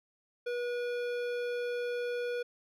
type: tone with hard clipping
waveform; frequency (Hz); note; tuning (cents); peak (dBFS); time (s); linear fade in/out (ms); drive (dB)
sine; 484.8; B4; -32; -34; 0.46-2.43; 10; 14
effects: none